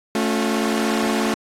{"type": "chord", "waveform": "sawtooth", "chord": "A augmented", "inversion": "none", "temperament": "equal with one note detuned", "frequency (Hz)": [220, 277.2, 358.2], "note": ["A3", "C#4", "E#4"], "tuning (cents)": [0, 0, 44], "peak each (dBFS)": [-17, -21, -21], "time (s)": [0.15, 1.34], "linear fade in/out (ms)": 2, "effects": ["low-pass 12000 Hz 12 dB/octave", "AAC 48 kbps"]}